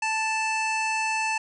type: harmonic tone with a mistuned harmonic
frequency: 880 Hz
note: A5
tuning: in tune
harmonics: 1 / 2 / 3 / 5 / 6 / 7 / 8 / 9 / 10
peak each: -27 / -34 / -27 / -40 / -44 / -40 / -44 / -44 / -45 dBFS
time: 0.02-1.38 s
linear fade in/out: 5 ms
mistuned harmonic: 8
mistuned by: +38 cents
effects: none